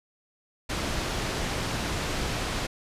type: low-pass noise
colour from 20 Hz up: pink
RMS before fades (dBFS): -30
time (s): 0.69-2.67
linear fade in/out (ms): 10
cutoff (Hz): 6500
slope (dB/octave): 12
effects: resampled to 32000 Hz